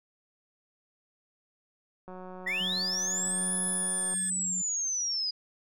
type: click train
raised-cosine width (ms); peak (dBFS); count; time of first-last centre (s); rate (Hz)
1; -31; 380; 2.08-4.14; 184
type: linear two-way sweep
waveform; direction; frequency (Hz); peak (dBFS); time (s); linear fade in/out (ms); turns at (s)
sine; up then down; 1835 to 10340 to 4881; -28; 2.46-5.31; 10; 3.6
type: tone with pitch glide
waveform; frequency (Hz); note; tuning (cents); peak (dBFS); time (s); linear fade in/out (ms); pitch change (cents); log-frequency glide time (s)
sawtooth; 1760 to 1722.8; A6 to A6; 0 to -37; -38; 2.47-4.3; 5; -37; 2.84-3.24
type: tone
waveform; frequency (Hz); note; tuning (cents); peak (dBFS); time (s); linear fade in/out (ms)
sine; 185; F#3; 0; -38; 2.6-4.62; 10
effects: none